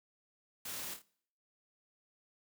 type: noise with echo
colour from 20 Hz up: white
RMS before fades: -43 dBFS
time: 0.65-0.94 s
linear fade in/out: 5 ms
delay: 27 ms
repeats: 3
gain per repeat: -6 dB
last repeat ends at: 1.021 s
effects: noise-tail reverb RT60 0.6 s tail -23 dB re dry + high-pass 80 Hz 12 dB/octave